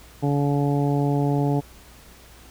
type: harmonic tone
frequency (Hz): 142.7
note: D3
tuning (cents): -49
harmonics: 1 / 2 / 3 / 4 / 5 / 6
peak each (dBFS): -21 / -24 / -28 / -34 / -31 / -33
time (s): 0.22-1.61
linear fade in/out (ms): 20
effects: added 60 Hz sine -49 dBFS peak until 2.5 s + pink hiss -49 dBFS RMS until 2.5 s